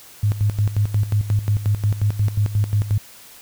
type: tone with tremolo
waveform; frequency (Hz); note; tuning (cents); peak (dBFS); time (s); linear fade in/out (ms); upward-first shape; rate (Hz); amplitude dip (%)
sine; 103.83; G#2; 0; -14; 0.23-2.98; 5; square; 5.6; 75
effects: white hiss -44 dBFS RMS until 3.41 s